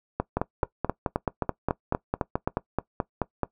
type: two click trains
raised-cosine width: 1 ms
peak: -10 / -10 dBFS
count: 9 / 16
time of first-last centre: 0.37-2.475 / 0.2-3.433 s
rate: 3.8 / 4.64 Hz
effects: noise-tail reverb RT60 0.1 s tail -20 dB re dry